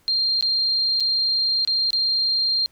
sine tone with dropouts, 4190 Hz, C8, 2 cents sharp, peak -18 dBFS, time 0.08-2.66 s, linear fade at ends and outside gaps 0 ms, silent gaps 0.41-0.425 / 1-1.005 / 1.649-1.675 / 1.905-1.931 s, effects pink hiss -60 dBFS RMS until 2.71 s

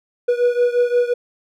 triangle beating tone pair, 484.3 / 490 Hz, B4 / B4, -34 / -14 cents, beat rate 5.7 Hz, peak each -14 / -17 dBFS, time 0.28-1.14 s, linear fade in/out 10 ms, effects none

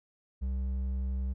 sine tone with hard clipping, 65.1 Hz, C2, 8 cents flat, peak -31 dBFS, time 0.41-1.34 s, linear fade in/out 20 ms, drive 5 dB, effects none

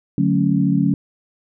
sine chord, D major seventh, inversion none, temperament equal, 146.83 / 185 / 220 / 277.2 Hz, D3 / F#3 / A3 / C#4, 0 / 0 / 0 / 0 cents, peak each -20 / -18 / -22 / -19 dBFS, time 0.18-0.94 s, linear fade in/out 2 ms, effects none

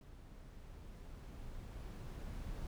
brown noise with level ramp, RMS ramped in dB -55 to -44 dBFS, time 0.01-2.67 s, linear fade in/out 2 ms, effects none

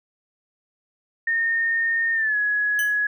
sine tone with pitch glide, 1832 to 1680 Hz, A#6 to G#6, -31 to +19 cents, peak -19 dBFS, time 1.27-3.07 s, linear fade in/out 5 ms, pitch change -150 cents, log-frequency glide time 2.14-2.37 s
5% pulse tone with exponential decay, 3023 Hz, F#7, 36 cents sharp, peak -17 dBFS, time 2.79-2.99 s, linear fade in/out 1 ms, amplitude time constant 43 ms
effects none

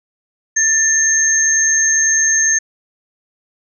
sine tone pair together, 1786 / 6376 Hz, A6 / G8, +25 / +28 cents, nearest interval octave + minor seventh, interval 2203 cents, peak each -17 / -12 dBFS, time 0.56-2.59 s, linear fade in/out 10 ms, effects none

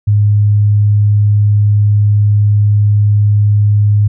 sine tone, 103.83 Hz, G#2, in tune, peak -6 dBFS, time 0.07-4.08 s, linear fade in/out 10 ms, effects none

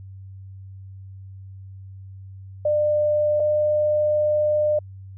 sine tone pair in turn, 599 / 602.4 Hz, D5 / D5, +34 / +44 cents, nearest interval unison, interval 10 cents, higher second, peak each -17 dBFS, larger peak neither, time 2.65-3.4 / 3.4-4.79 s, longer second, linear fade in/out 5 ms, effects added 96 Hz sine -37 dBFS peak until 5.17 s

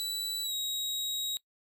sawtooth tone with pitch glide, 3951 to 3808 Hz, B7 to A#7, 0 to +36 cents, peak -29 dBFS, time 0-1.37 s, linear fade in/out 0 ms, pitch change -64 cents, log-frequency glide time 0.43-0.53 s, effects noise-tail reverb RT60 0.1 s tail -21 dB re dry

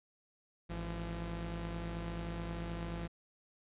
sawtooth tone pair together, 53.55 / 170 Hz, A1 / F3, -46 / -46 cents, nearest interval octave + minor sixth, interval 2000 cents, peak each -37 / -37 dBFS, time 0.69-3.08 s, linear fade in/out 20 ms, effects resampled to 8000 Hz

